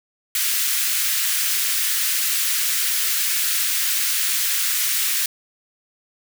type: high-pass noise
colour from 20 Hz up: white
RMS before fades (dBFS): -21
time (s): 0.35-5.26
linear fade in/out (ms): 2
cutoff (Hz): 1500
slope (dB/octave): 24
effects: none